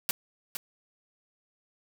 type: noise with echo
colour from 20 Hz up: white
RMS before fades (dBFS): -28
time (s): 0.09-0.11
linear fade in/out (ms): 0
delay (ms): 460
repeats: 1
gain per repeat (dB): -7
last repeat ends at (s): 0.57
effects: none